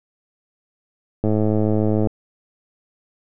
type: click train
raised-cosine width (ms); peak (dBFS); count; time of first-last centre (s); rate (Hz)
2; -7; 90; 1.24-2.072; 107
effects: none